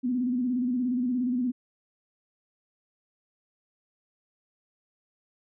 sine tone with vibrato, 248.8 Hz, B3, 13 cents sharp, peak -24 dBFS, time 0.03-1.52 s, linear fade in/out 20 ms, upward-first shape square, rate 17 Hz, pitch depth 59 cents each way, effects none

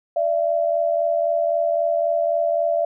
sine tone pair together, 589.2 / 673 Hz, D5 / E5, +6 / +36 cents, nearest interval major second, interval 230 cents, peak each -22 / -19 dBFS, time 0.16-2.85 s, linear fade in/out 5 ms, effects none

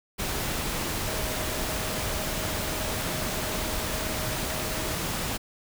sine tone in noise, 628 Hz, D#5, 16 cents sharp, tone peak -39 dBFS, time 1.06-4.97 s, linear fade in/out 20 ms, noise pink, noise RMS -30 dBFS, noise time 0.18-5.38 s, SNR -12 dB, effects none

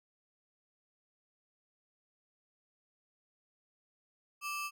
45% pulse ring-modulated tone, 1900 Hz, A#6, 33 cents sharp, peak -33 dBFS, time 4.41-4.71 s, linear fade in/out 50 ms, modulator 725 Hz, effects none

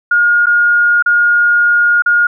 sine tone with dropouts, 1427 Hz, F6, 37 cents sharp, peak -7 dBFS, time 0.11-2.27 s, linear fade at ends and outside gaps 5 ms, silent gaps 0.459-0.467 / 1.025-1.06 / 2.022-2.06 s, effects none

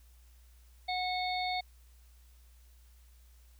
harmonic tone, 732 Hz, F#5, 19 cents flat, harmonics 1 / 3 / 5 / 6, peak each -33 / -38 / -40 / -41 dBFS, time 0.88-1.61 s, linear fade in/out 10 ms, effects added 60 Hz sine -56 dBFS peak until 3.59 s + white hiss -68 dBFS RMS until 3.59 s

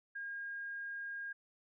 sine tone, 1620 Hz, G#6, 43 cents flat, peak -40 dBFS, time 0.15-1.33 s, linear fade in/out 10 ms, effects none

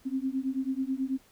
sine beating tone pair, 260.3 / 269.5 Hz, C4 / C#4, -9 / -49 cents, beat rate 9.2 Hz, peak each -31 dBFS, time 0.05-1.18 s, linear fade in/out 20 ms, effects pink hiss -61 dBFS RMS until 1.31 s

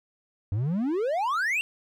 triangle exponential sweep, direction up, 93.4 to 2804 Hz, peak -22 dBFS, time 0.52-1.61 s, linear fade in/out 0 ms, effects none

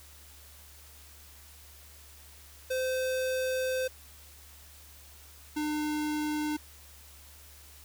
square tone pair in turn, 516 / 301.7 Hz, C5 / D4, -24 / +47 cents, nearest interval major sixth, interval 929 cents, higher first, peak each -29 / -30 dBFS, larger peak first, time 2.7-3.88 / 5.56-6.57 s, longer first, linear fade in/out 10 ms, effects added 72 Hz sine -54 dBFS peak until 7.84 s + white hiss -54 dBFS RMS until 7.84 s

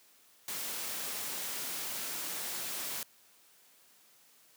white noise, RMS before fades -38 dBFS, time 0.48-3.03 s, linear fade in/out 2 ms, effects white hiss -63 dBFS RMS until 4.56 s + high-pass 150 Hz 12 dB/octave

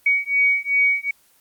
sine beating tone pair, 2250 / 2252.6 Hz, C#7 / C#7, +25 / +27 cents, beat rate 2.6 Hz, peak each -19 dBFS, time 0.06-1.11 s, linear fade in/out 5 ms, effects white hiss -57 dBFS RMS until 1.4 s + Opus 24 kbps

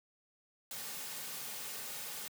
white noise with comb filter, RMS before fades -43 dBFS, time 0.71-2.28 s, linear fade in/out 2 ms, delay 3 ms, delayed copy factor -0.5, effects high-pass 150 Hz 12 dB/octave

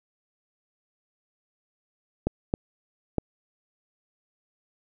clicks, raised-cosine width 2 ms, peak -10 dBFS, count 3, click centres 2.27 / 2.539 / 3.183 s, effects none

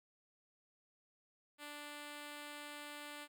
5% pulse tone, 293.7 Hz, D4, in tune, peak -36 dBFS, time 1.58-3.28 s, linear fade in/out 50 ms, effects none

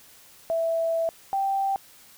sine tone pair in turn, 659.3 / 782.5 Hz, E5 / G5, 0 / -3 cents, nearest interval minor third, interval 297 cents, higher second, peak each -22 dBFS, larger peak neither, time 0.5-1.09 / 1.33-1.76 s, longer first, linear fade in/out 0 ms, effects white hiss -52 dBFS RMS until 2.17 s

